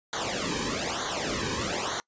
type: noise with flanger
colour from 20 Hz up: pink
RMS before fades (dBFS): -30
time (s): 0.13-2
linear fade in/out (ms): 0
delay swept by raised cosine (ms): 0.38 to 1.48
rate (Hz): 1.1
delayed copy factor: -1
effects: noise-tail reverb RT60 0.1 s tail -25 dB re dry + resampled to 16000 Hz